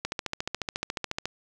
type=click train; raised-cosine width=0.2 ms; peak=-12 dBFS; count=18; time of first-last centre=0.05-1.256 s; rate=14.1 Hz; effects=none